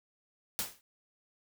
white noise with exponential decay, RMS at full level -30 dBFS, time 0.59-0.81 s, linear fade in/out 0 ms, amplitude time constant 46 ms, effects none

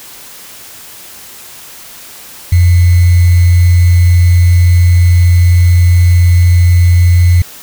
sine tone with sample-and-hold, 87.8 Hz, F2, 10 cents sharp, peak -3 dBFS, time 2.52-7.42 s, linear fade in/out 5 ms, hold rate 2100 Hz, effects white hiss -32 dBFS RMS until 7.62 s

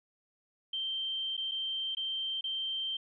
sine tone with dropouts, 3136 Hz, G7, in tune, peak -32 dBFS, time 0.73-2.97 s, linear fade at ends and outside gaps 5 ms, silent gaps 1.368-1.376 / 1.513-1.517 / 1.95-1.969 / 2.41-2.44 s, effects none

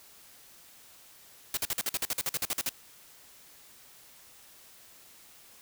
white noise bursts, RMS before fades -30 dBFS, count 15, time 1.54-2.692 s, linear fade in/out 2 ms, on 32 ms, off 48 ms, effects white hiss -55 dBFS RMS until 5.61 s

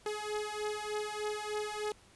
sawtooth beating tone pair, 420.5 / 423.8 Hz, G#4 / G#4, +22 / +35 cents, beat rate 3.3 Hz, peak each -34 / -34 dBFS, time 0.06-1.92 s, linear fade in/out 2 ms, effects pink hiss -61 dBFS RMS until 2.15 s + resampled to 24000 Hz

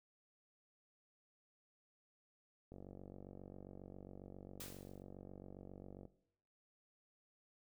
click train, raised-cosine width 2 ms, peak -39 dBFS, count 159, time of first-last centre 2.72-6.053 s, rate 47.4 Hz
white noise with exponential decay, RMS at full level -47 dBFS, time 4.6-5.03 s, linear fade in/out 5 ms, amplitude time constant 92 ms
effects noise-tail reverb RT60 0.7 s tail -17 dB re dry

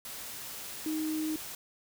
sine tone in noise, 311.6 Hz, D#4, 3 cents sharp, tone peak -30 dBFS, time 0.86-1.36 s, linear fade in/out 2 ms, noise white, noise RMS -42 dBFS, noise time 0.05-1.55 s, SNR +9 dB, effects none

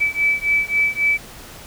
sine beating tone pair, 2303 / 2306.7 Hz, D7 / D7, -34 / -32 cents, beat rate 3.7 Hz, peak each -19 dBFS, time 0-1.18 s, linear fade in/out 20 ms, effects pink hiss -39 dBFS RMS until 1.66 s

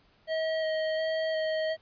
square tone with vibrato, 635 Hz, D#5, 35 cents sharp, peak -28 dBFS, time 0.27-1.77 s, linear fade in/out 50 ms, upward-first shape square, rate 1.4 Hz, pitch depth 11 cents each way, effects pink hiss -64 dBFS RMS until 1.81 s + resampled to 11025 Hz

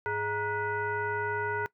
sine tone with frequency modulation, 941 Hz, A#5, 16 cents sharp, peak -28 dBFS, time 0.06-1.66 s, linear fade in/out 0 ms, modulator 522 Hz, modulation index 1.4, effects noise-tail reverb RT60 0.1 s tail -20 dB re dry

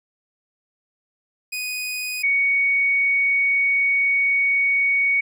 sawtooth / sine tone pair in turn, 2489 / 2234 Hz, D#7 / C#7, 0 / +13 cents, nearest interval major second, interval 187 cents, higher first, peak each -22 / -16 dBFS, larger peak second, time 1.52-2.23 / 2.23-5.21 s, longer second, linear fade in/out 10 ms, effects none

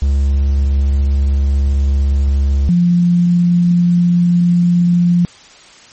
triangle / sine tone pair in turn, 69.3 / 174.63 Hz, C#2 / F3, 0 / 0 cents, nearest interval octave + major third, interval 1600 cents, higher second, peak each -8 dBFS, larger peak neither, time 0.02-2.69 / 2.69-5.25 s, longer first, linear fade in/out 0 ms, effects white hiss -41 dBFS RMS until 5.92 s + MP3 32 kbps

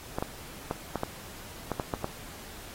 clicks, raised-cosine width 1 ms, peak -15 dBFS, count 9, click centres 0.185 / 0.225 / 0.711 / 0.957 / 1.034 / 1.717 / 1.798 / 1.938 / 2.044 s, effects pink hiss -46 dBFS RMS until 2.74 s + AAC 48 kbps

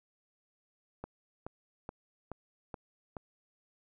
click train, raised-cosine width 1 ms, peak -26 dBFS, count 6, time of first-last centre 1.04-3.168 s, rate 2.35 Hz, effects none

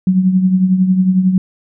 sine tone with tremolo, 186.1 Hz, F#3, 10 cents sharp, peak -6 dBFS, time 0.07-1.38 s, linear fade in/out 2 ms, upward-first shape triangle, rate 11 Hz, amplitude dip 65%, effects none

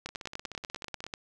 two click trains, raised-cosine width 0.2 ms, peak -24 / -18 dBFS, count 17 / 12, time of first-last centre 0.09-1.066 / 0.06-1.138 s, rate 16.4 / 10.2 Hz, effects none

